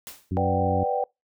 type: noise with exponential decay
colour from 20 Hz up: white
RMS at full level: -36 dBFS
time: 0.07-0.33 s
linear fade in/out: 0 ms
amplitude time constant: 56 ms
type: harmonic tone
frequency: 92.5 Hz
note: F#2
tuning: in tune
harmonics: 1 / 2 / 3 / 4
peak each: -26 / -29 / -31 / -37 dBFS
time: 0.31-0.84 s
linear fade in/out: 5 ms
type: chord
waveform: sine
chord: G major seventh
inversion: first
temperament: equal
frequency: 493.9 / 587.3 / 740 / 784 Hz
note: B4 / D5 / F#5 / G5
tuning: 0 / 0 / 0 / 0 cents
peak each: -27 / -29 / -31 / -26 dBFS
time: 0.37-1.04 s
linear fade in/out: 0 ms
effects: noise-tail reverb RT60 0.2 s tail -25 dB re dry